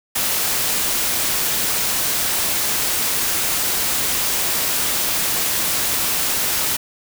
white noise, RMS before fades -20 dBFS, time 0.15-6.77 s, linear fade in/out 10 ms, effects none

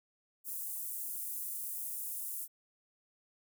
pink high-pass noise, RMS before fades -40 dBFS, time 0.44-2.48 s, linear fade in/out 50 ms, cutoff 10000 Hz, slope 24 dB/octave, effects none

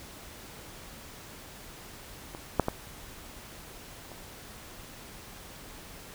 clicks, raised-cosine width 1 ms, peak -25 / -7 / -13 / -29 dBFS, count 4, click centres 2.349 / 2.597 / 2.684 / 4.117 s, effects pink hiss -47 dBFS RMS until 6.14 s

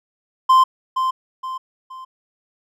triangle tone with echo, 1041 Hz, C6, 9 cents flat, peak -7 dBFS, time 0.49-0.64 s, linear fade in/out 10 ms, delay 470 ms, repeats 3, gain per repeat -8 dB, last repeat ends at 2.05 s, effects none

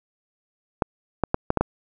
clicks, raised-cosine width 1 ms, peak -5 dBFS, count 6, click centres 0.822 / 1.237 / 1.344 / 1.504 / 1.573 / 1.61 s, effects none

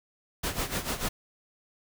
pink noise with tremolo, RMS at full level -29 dBFS, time 0.43-1.09 s, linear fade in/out 10 ms, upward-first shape sine, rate 6.8 Hz, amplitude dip 75%, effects none

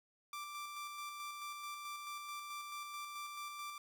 sawtooth tone with tremolo, 1176 Hz, D6, 2 cents sharp, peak -39 dBFS, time 0.33-3.78 s, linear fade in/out 2 ms, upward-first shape square, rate 4.6 Hz, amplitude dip 30%, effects none

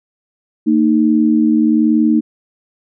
sine tone pair together, 227.5 / 308.6 Hz, A#3 / D#4, -42 / -14 cents, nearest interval perfect fourth, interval 528 cents, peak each -12 dBFS, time 0.66-2.21 s, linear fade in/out 20 ms, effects none

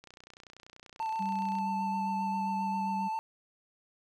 click train, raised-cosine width 0.2 ms, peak -33 dBFS, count 48, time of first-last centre 0.04-1.586 s, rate 30.4 Hz
triangle tone with vibrato, 885 Hz, A5, 10 cents sharp, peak -29 dBFS, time 1-3.19 s, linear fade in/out 0 ms, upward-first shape sine, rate 7.5 Hz, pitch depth 19 cents each way
sine tone, 194.9 Hz, G3, 10 cents flat, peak -34 dBFS, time 1.19-3.09 s, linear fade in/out 20 ms
effects none

